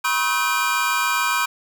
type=tone cluster; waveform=square; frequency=974 / 1081 / 1276 / 1539 / 2409 Hz; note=B5 / C#6 / D#6 / G6 / D7; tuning=-24 / -44 / +43 / -32 / +43 cents; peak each=-26 dBFS; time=0.04-1.46 s; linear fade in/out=10 ms; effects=none